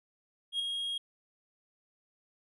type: tone with ADSR envelope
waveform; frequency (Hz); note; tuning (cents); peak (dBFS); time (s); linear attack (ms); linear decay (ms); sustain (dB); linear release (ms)
triangle; 3268; G#7; -29; -26; 0.52-0.98; 75; 7; -5; 5
effects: resampled to 24000 Hz